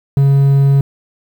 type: tone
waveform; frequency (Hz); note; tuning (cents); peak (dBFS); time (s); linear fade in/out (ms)
triangle; 138.6; C#3; 0; -5; 0.17-0.81; 2
effects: 7-bit